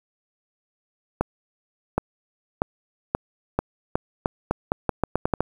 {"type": "accelerating click train", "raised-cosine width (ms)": 1, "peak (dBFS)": -6, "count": 15, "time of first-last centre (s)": [1.21, 5.406], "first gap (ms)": 770, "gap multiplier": 0.83, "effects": ["7-bit"]}